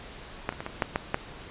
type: clicks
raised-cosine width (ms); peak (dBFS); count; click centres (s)
0.5; -11 / -22 / -19 / -18 / -8 / -10 / -9; 7; 0.491 / 0.525 / 0.605 / 0.664 / 0.822 / 0.959 / 1.144
effects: pink hiss -44 dBFS RMS until 1.5 s + resampled to 8000 Hz